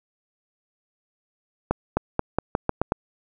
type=accelerating click train; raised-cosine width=1 ms; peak=-6 dBFS; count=8; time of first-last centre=1.71-2.921 s; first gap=260 ms; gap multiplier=0.86; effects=none